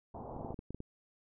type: low-pass noise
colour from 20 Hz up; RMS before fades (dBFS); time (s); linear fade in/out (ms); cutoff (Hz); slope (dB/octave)
white; -45; 0.14-0.54; 5; 930; 48
type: clicks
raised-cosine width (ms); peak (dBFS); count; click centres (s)
3; -29; 9; 0.364 / 0.411 / 0.447 / 0.506 / 0.543 / 0.591 / 0.706 / 0.746 / 0.804
effects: none